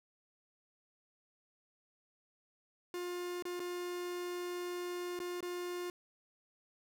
45% pulse tone with dropouts, 354.8 Hz, F4, 27 cents sharp, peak -38 dBFS, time 2.94-5.9 s, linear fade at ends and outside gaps 1 ms, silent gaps 3.424-3.453 / 3.595-3.601 / 5.191-5.201 / 5.406-5.427 s, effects none

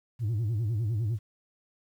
sine tone with vibrato, 110 Hz, A2, in tune, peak -23 dBFS, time 0.19-1.19 s, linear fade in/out 50 ms, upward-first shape sine, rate 9.9 Hz, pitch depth 160 cents each way, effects tanh soft clip ceiling -25 dBFS + 10-bit

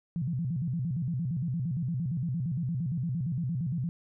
sine tone with vibrato, 146.83 Hz, D3, in tune, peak -28 dBFS, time 0.16-3.89 s, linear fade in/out 0 ms, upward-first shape square, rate 8.7 Hz, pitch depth 260 cents each way, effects none

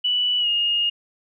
sine tone with pitch glide, 2960 to 2848 Hz, F#7 to F7, 0 to +33 cents, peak -18 dBFS, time 0.04-0.9 s, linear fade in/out 10 ms, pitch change -67 cents, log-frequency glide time 0.39-0.48 s, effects none

